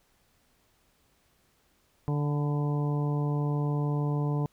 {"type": "harmonic tone with a mistuned harmonic", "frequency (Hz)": 146.5, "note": "D3", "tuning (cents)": -4, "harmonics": [1, 2, 3, 4, 5, 6, 7], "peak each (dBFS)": [-26, -35, -37, -44, -43, -43, -43], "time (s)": [2.08, 4.46], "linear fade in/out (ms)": 0, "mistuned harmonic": 7, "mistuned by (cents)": -31, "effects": ["pink hiss -68 dBFS RMS until 4.52 s"]}